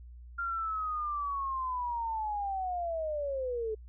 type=linear sweep; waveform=sine; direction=down; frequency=1396.9 to 425.7 Hz; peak=-31 dBFS; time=0.38-3.75 s; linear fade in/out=10 ms; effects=added 60 Hz sine -46 dBFS peak until 3.88 s